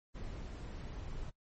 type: noise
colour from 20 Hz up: brown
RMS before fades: -43 dBFS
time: 0.14-1.31 s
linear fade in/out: 20 ms
effects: noise-tail reverb RT60 0.1 s tail -21 dB re dry + MP3 32 kbps